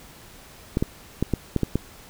clicks, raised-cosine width 3 ms, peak -8 dBFS, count 7, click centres 0.771 / 0.825 / 1.226 / 1.337 / 1.563 / 1.633 / 1.756 s, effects pink hiss -47 dBFS RMS until 2.09 s

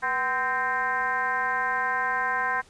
sine tone with frequency modulation, 1300 Hz, E6, 24 cents flat, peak -23 dBFS, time 0.02-2.62 s, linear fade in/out 20 ms, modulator 270 Hz, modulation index 2.1, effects pink hiss -55 dBFS RMS until 2.69 s + resampled to 22050 Hz

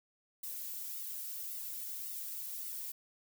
violet noise with flanger, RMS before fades -42 dBFS, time 0.43-2.92 s, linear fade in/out 5 ms, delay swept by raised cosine 1.2 to 2.5 ms, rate 1.8 Hz, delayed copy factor -0.75, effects none

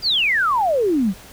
sine exponential sweep, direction down, 4978 to 175.2 Hz, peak -15 dBFS, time 0.02-1.14 s, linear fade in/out 50 ms, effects pink hiss -42 dBFS RMS until 1.32 s

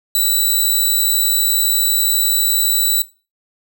5% pulse tone, 3951 Hz, B7, in tune, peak -5 dBFS, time 0.15-3.02 s, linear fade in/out 2 ms, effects noise-tail reverb RT60 0.3 s tail -18 dB re dry

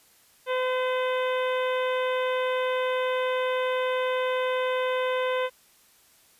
harmonic tone, 510 Hz, C5, 44 cents flat, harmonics 1 / 2 / 3 / 4 / 5 / 6 / 7, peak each -25 / -31 / -35 / -37 / -39 / -41 / -42 dBFS, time 0.46-5.5 s, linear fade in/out 50 ms, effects white hiss -59 dBFS RMS until 6.39 s + resampled to 32000 Hz

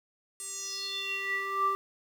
square tone with band-pass filter sweep, 392 Hz, G4, in tune, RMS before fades -33 dBFS, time 0.4-1.75 s, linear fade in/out 0 ms, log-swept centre 8900 to 1000 Hz, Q 6, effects 9-bit

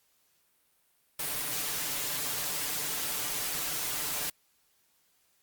white noise with comb filter, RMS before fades -33 dBFS, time 1.19-4.3 s, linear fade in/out 5 ms, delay 6.8 ms, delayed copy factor +0.75, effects white hiss -70 dBFS RMS until 5.42 s + Opus 48 kbps

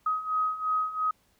sine beating tone pair, 1260 / 1262.9 Hz, D#6 / D#6, +21 / +25 cents, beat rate 2.9 Hz, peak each -31 / -27 dBFS, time 0.06-1.11 s, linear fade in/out 5 ms, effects pink hiss -67 dBFS RMS until 1.39 s

